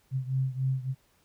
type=beating tone pair; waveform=sine; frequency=130.81 / 134.31 Hz; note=C3 / C3; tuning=0 / +46 cents; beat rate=3.5 Hz; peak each=-28 / -31 dBFS; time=0.11-0.95 s; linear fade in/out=50 ms; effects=pink hiss -67 dBFS RMS until 1.24 s